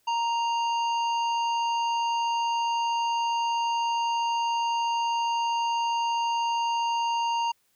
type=harmonic tone with a mistuned harmonic; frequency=932.3 Hz; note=A#5; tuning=in tune; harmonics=1 / 3 / 5 / 7; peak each=-24 / -34 / -42 / -45 dBFS; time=0.07-7.52 s; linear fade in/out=10 ms; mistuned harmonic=7; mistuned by=-32 cents; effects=white hiss -69 dBFS RMS until 7.75 s

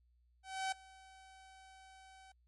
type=tone with ADSR envelope; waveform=sawtooth; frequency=764 Hz; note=G5; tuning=45 cents flat; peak=-30 dBFS; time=0.43-2.32 s; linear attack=290 ms; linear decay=5 ms; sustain=-23 dB; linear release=5 ms; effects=added 60 Hz sine -68 dBFS peak until 2.47 s + MP3 48 kbps

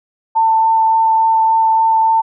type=tone with vibrato; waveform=sine; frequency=893 Hz; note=A5; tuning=25 cents sharp; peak=-9 dBFS; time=0.35-2.22 s; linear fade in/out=20 ms; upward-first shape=triangle; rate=3.5 Hz; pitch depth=10 cents each way; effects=none

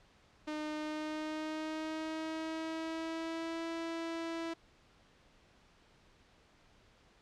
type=tone with pitch glide; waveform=sawtooth; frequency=304.9 to 330.6 Hz; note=D#4 to E4; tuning=-35 to +5 cents; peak=-33 dBFS; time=0.47-4.54 s; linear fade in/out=10 ms; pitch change=+140 cents; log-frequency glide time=0.74-3.67 s; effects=pink hiss -65 dBFS RMS until 7.21 s + low-pass 5000 Hz 12 dB/octave

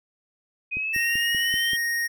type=linear sweep; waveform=sine; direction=up; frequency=2489 to 3191 Hz; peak=-25 dBFS; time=0.71-1.77 s; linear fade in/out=20 ms
type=click train; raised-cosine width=3 ms; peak=-25 dBFS; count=6; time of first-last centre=0.77-1.733 s; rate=5.19 Hz
type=tone; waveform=square; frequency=1864.7 Hz; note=A#6; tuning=in tune; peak=-24 dBFS; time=0.93-2.08 s; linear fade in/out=20 ms
effects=none

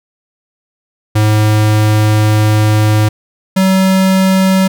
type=tone pair in turn; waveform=square; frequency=107 / 189.73 Hz; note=A2 / F#3; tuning=-48 / +44 cents; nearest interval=minor seventh; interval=992 cents; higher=second; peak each=-8 dBFS; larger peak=neither; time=1.15-3.09 / 3.56-4.68 s; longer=first; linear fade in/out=10 ms; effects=none

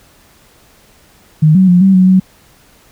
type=tone with pitch steps; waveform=sine; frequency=154.7 / 188 / 177.9 / 192.4 / 185.2 / 187.2 Hz; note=D#3 / F#3 / F3 / G3 / F#3 / F#3; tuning=-10 / +28 / +32 / -32 / +2 / +20 cents; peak=-4 dBFS; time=1.42-2.2 s; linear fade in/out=10 ms; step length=130 ms; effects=pink hiss -47 dBFS RMS until 2.91 s

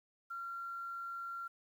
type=tone with quantisation; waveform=sine; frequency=1374 Hz; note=F6; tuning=29 cents flat; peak=-40 dBFS; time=0.3-1.48 s; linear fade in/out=10 ms; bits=11; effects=none

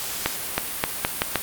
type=accelerating click train; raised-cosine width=0.3 ms; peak=-3 dBFS; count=6; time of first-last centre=0.26-1.357 s; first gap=320 ms; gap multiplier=0.81; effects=white hiss -30 dBFS RMS until 1.42 s + Opus 48 kbps

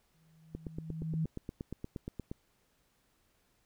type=tone with exponential growth; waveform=sine; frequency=160 Hz; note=D#3; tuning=49 cents sharp; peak=-28 dBFS; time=0.14-1.25 s; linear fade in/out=5 ms; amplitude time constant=240 ms
type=click train; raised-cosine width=3 ms; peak=-26 dBFS; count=16; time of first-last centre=0.55-2.315 s; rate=8.5 Hz
effects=pink hiss -73 dBFS RMS until 3.65 s

